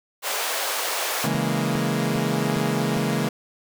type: high-pass noise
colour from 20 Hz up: pink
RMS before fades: -26 dBFS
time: 0.22-1.29 s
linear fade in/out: 50 ms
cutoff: 500 Hz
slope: 24 dB/octave
type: chord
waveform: sawtooth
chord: A# half-diminished seventh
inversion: first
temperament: equal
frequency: 138.59 / 164.81 / 207.7 / 233.1 Hz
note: C#3 / E3 / G#3 / A#3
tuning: 0 / 0 / 0 / 0 cents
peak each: -23 dBFS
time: 1.24-3.29 s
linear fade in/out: 5 ms
type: click train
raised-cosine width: 2 ms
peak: -20 dBFS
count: 5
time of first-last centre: 1.35-2.969 s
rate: 2.47 Hz
effects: none